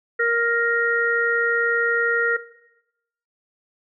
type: harmonic tone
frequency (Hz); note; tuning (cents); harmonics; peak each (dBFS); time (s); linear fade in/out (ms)
467.8; A#4; +6; 1 / 3 / 4; -22 / -22 / -22; 0.19-2.37; 10
effects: noise-tail reverb RT60 0.9 s tail -17 dB re dry